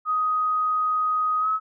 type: tone with pitch glide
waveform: sine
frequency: 1252 to 1285 Hz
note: D#6 to E6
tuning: +10 to -45 cents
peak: -20 dBFS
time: 0.05-1.6 s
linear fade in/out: 50 ms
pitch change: +45 cents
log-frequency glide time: 1.4-1.48 s
effects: none